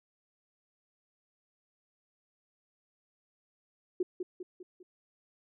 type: tone with echo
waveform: sine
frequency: 363.5 Hz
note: F#4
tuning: 31 cents flat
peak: -26 dBFS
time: 4-4.03 s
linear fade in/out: 5 ms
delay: 200 ms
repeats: 4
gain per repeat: -6 dB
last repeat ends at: 4.83 s
effects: none